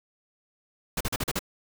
pink noise bursts, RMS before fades -28 dBFS, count 6, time 0.97-1.392 s, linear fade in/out 5 ms, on 37 ms, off 40 ms, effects none

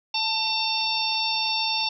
harmonic tone with a mistuned harmonic, 903 Hz, A5, 45 cents sharp, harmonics 1 / 3 / 4 / 5 / 6, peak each -29 / -29 / -29 / -29 / -29 dBFS, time 0.14-1.89 s, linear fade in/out 5 ms, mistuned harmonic 1, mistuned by -45 cents, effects none

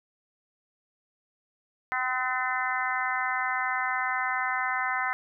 harmonic tone with a mistuned harmonic, 255.7 Hz, C4, 40 cents flat, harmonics 3 / 4 / 5 / 6 / 7 / 8, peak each -33 / -33 / -33 / -33 / -33 / -33 dBFS, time 1.92-5.13 s, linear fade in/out 0 ms, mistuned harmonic 6, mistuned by -21 cents, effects none

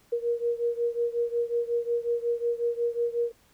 sine beating tone pair, 470.6 / 476.1 Hz, A#4 / A#4, +16 / +37 cents, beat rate 5.5 Hz, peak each -27 / -29 dBFS, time 0.12-3.32 s, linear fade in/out 10 ms, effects pink hiss -62 dBFS RMS until 3.53 s

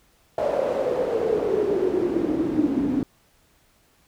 pink noise with band-pass filter sweep, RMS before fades -23 dBFS, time 0.38-3.03 s, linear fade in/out 2 ms, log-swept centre 600 to 260 Hz, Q 8, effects pink hiss -61 dBFS RMS until 4.07 s

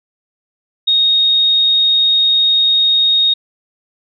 sine tone, 3729 Hz, A#7, in tune, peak -9 dBFS, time 0.87-3.34 s, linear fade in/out 10 ms, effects none

